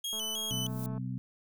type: tone with vibrato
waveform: sawtooth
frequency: 3136 Hz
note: G7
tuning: in tune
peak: -30 dBFS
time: 0.04-0.67 s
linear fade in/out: 5 ms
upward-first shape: square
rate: 3.2 Hz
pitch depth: 74 cents each way
type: click train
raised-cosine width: 1 ms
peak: -34 dBFS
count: 186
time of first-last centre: 0.13-0.979 s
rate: 218 Hz
type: noise with exponential growth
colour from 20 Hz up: violet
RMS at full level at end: -42 dBFS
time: 0.4-0.86 s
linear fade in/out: 0 ms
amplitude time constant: 100 ms
type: harmonic tone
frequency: 63.4 Hz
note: B1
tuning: 46 cents sharp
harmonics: 2 / 3 / 4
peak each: -35 / -39 / -41 dBFS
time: 0.51-1.18 s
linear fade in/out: 0 ms
effects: none